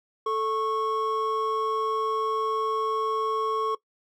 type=tone pair together; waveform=triangle; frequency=440 / 1098.5 Hz; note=A4 / C#6; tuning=0 / -16 cents; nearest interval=octave + major third; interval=1584 cents; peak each=-25 dBFS; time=0.26-3.75 s; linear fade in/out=5 ms; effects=noise-tail reverb RT60 0.1 s tail -19 dB re dry